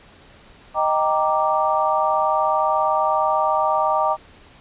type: chord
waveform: sine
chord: Eb major seventh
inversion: none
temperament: equal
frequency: 622.3 / 784 / 932.3 / 1174.7 Hz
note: Eb5 / G5 / Bb5 / D6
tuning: 0 / 0 / 0 / 0 cents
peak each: -22 dBFS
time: 0.74-4.17 s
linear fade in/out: 50 ms
effects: pink hiss -48 dBFS RMS until 4.6 s + resampled to 8000 Hz